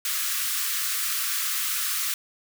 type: high-pass noise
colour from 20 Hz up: white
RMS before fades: -27 dBFS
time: 0.05-2.14 s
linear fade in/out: 2 ms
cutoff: 1100 Hz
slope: 96 dB/octave
effects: none